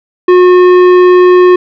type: tone with tanh clipping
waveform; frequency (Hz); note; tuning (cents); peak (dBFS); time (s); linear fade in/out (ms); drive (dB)
sine; 361.8; F#4; -39; -3; 0.28-1.56; 5; 13
effects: none